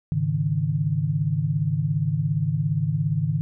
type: chord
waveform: sine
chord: Ab suspended fourth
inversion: none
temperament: just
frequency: 103.83 / 138.43 / 155.74 Hz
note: Ab2 / Db3 / Eb3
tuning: 0 / -2 / +2 cents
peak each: -28 / -25 / -23 dBFS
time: 0.12-3.41 s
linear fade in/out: 0 ms
effects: none